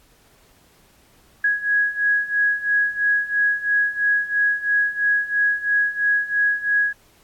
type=beating tone pair; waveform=sine; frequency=1661.2 / 1664.2 Hz; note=G#6 / G#6; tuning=0 / +3 cents; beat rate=3 Hz; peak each=-22 / -19 dBFS; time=1.44-6.93 s; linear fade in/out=5 ms; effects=pink hiss -56 dBFS RMS until 7.23 s + AAC 64 kbps